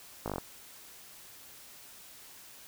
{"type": "slowing click train", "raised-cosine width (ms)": 1, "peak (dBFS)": -20, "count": 7, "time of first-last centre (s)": [0.26, 0.382], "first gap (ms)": 18, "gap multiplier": 1.05, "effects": ["white hiss -52 dBFS RMS until 2.67 s"]}